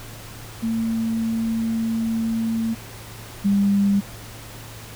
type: tone pair in turn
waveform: sine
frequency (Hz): 225.9 / 200.1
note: A3 / G3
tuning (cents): +46 / +36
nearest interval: major second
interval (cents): 210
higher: first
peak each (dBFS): -20 / -15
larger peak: second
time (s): 0.62-2.75 / 3.44-4.01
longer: first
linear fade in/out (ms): 20
effects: added 111 Hz sine -40 dBFS peak until 4.95 s + pink hiss -40 dBFS RMS until 4.95 s